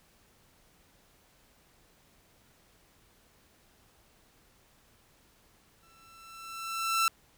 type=tone with exponential growth; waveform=sawtooth; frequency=1337 Hz; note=E6; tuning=24 cents sharp; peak=-19 dBFS; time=5.83-7.08 s; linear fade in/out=1 ms; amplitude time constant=270 ms; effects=pink hiss -64 dBFS RMS until 7.37 s